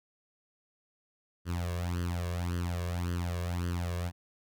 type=tone with flanger; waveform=sawtooth; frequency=87.4 Hz; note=F2; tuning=2 cents sharp; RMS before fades=-33 dBFS; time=1.45-4.12 s; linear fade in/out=50 ms; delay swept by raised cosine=0.64 to 1.84 ms; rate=1.8 Hz; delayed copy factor=+0.8; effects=none